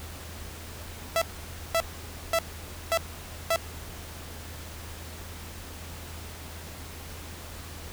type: tone bursts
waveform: sawtooth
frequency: 663 Hz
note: E5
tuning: 10 cents sharp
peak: -18 dBFS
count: 5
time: 1.16-3.56 s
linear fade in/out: 0 ms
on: 56 ms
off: 530 ms
effects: added 81 Hz sine -42 dBFS peak until 7.92 s + pink hiss -43 dBFS RMS until 7.92 s